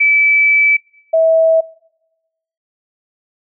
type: tone pair in turn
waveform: sine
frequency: 2307 / 648.9 Hz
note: D7 / E5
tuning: -31 / -27 cents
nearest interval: octave + minor seventh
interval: 2196 cents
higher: first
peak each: -8 dBFS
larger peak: neither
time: 0-0.77 / 1.13-1.61 s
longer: first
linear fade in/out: 10 ms
effects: noise-tail reverb RT60 1.0 s tail -25 dB re dry